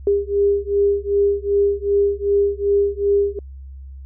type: beating tone pair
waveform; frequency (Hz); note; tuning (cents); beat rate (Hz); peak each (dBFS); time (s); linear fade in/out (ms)
sine; 401.7 / 404.3; G4 / G#4; +42 / -46; 2.6; -18; 0.07-3.39; 2
effects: added 67 Hz sine -33 dBFS peak until 4.05 s